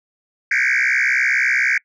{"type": "tone with frequency modulation", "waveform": "sine", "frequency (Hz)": 1929, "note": "B6", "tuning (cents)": -41, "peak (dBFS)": -12, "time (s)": [0.51, 1.78], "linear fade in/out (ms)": 5, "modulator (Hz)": 63.9, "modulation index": 6.1, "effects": ["noise-tail reverb RT60 0.1 s tail -26 dB re dry", "tanh soft clip ceiling -13 dBFS"]}